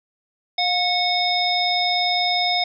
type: harmonic tone with a mistuned harmonic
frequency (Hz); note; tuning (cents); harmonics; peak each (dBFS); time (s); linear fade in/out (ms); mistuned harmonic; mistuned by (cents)
733; F#5; -16; 1 / 3 / 5 / 7; -22 / -25 / -23 / -24; 0.58-2.64; 5; 1; -45
effects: none